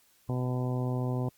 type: harmonic tone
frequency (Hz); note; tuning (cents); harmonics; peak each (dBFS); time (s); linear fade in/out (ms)
125.9; B2; +34; 1 / 2 / 3 / 4 / 5 / 6 / 7 / 8; -29 / -35 / -39 / -41 / -43 / -45 / -46 / -47; 0.29-1.29; 2
effects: white hiss -65 dBFS RMS until 1.37 s + Opus 48 kbps